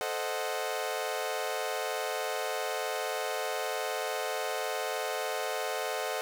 sawtooth chord, A diminished seventh, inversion none, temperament equal, 440 / 523.3 / 622.3 / 740 Hz, A4 / C5 / Eb5 / Gb5, 0 / 0 / 0 / 0 cents, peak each -33 dBFS, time 0.01-6.21 s, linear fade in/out 0 ms, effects none

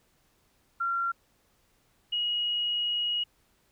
sine tone pair in turn, 1374 / 2895 Hz, F6 / F#7, -29 / -38 cents, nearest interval octave + minor second, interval 1291 cents, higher second, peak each -26 dBFS, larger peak neither, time 0.8-1.12 / 2.12-3.24 s, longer second, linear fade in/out 10 ms, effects pink hiss -68 dBFS RMS until 3.71 s

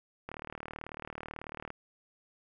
click train, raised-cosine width 0.5 ms, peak -25 dBFS, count 55, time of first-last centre 0.29-1.704 s, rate 38.2 Hz, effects none

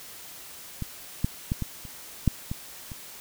clicks, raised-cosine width 5 ms, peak -18 / -11 / -13 / -16 / -29 / -7 / -18 / -26 dBFS, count 8, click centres 0.823 / 1.245 / 1.519 / 1.623 / 1.852 / 2.277 / 2.515 / 2.918 s, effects white hiss -44 dBFS RMS until 3.2 s

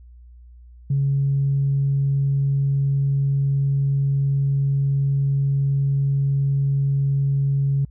sine tone, 138.59 Hz, C#3, in tune, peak -16 dBFS, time 0.9-7.85 s, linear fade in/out 5 ms, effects tanh soft clip ceiling -12 dBFS + added 60 Hz sine -42 dBFS peak until 7.9 s

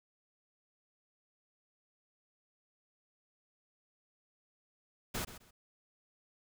pink noise with echo, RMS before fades -37 dBFS, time 5.14-5.25 s, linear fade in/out 10 ms, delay 130 ms, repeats 2, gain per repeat -13 dB, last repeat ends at 5.51 s, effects none

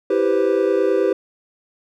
triangle chord, C major seventh, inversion first, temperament equal, 329.6 / 392 / 493.9 / 523.3 Hz, E4 / G4 / B4 / C5, 0 / 0 / 0 / 0 cents, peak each -21 / -16 / -19 / -21 dBFS, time 0.1-1.13 s, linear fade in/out 5 ms, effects none

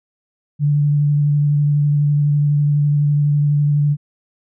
sine tone with vibrato, 146.2 Hz, D3, 7 cents flat, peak -12 dBFS, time 0.59-3.97 s, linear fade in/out 50 ms, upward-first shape sine, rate 12 Hz, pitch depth 15 cents each way, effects none

